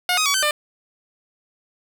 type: tone with pitch steps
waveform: 10% pulse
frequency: 720 / 1255 / 1133 / 1536 / 598 Hz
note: F#5 / D#6 / C#6 / G6 / D5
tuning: -47 / +15 / +37 / -36 / +31 cents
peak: -9 dBFS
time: 0.09-0.51 s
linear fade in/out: 2 ms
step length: 84 ms
effects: none